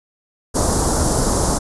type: band-stop noise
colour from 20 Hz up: pink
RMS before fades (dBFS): -17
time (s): 0.54-1.59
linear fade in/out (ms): 20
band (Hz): 1200 to 5500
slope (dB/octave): 24
effects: resampled to 24000 Hz